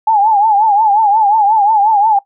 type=tone with vibrato; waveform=sine; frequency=845 Hz; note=G#5; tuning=30 cents sharp; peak=-7 dBFS; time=0.07-2.19 s; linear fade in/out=5 ms; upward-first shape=triangle; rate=5.6 Hz; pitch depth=130 cents each way; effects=noise-tail reverb RT60 0.1 s tail -18 dB re dry